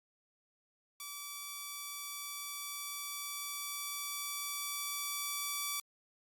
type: tone with level ramp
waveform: 5% pulse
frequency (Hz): 1154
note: D6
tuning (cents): -31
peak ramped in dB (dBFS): -31 to -23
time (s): 1-5.8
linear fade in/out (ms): 2
effects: Opus 48 kbps